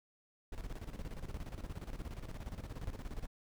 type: noise with tremolo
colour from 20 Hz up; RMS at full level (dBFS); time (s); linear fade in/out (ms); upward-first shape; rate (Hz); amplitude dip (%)
brown; -41; 0.52-3.27; 5; square; 17; 70
effects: none